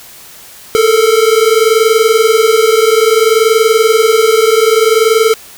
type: tone pair together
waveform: square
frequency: 434.3 / 454.9 Hz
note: A4 / A#4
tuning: -23 / -42 cents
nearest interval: minor second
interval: 81 cents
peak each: -10 dBFS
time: 0.75-5.34 s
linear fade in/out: 0 ms
effects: white hiss -35 dBFS RMS until 5.57 s